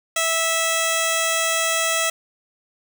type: tone with notch filter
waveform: 5% pulse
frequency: 655 Hz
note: E5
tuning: 11 cents flat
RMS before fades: -21 dBFS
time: 0.16-2.1 s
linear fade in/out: 5 ms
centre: 4700 Hz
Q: 1.9
effects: none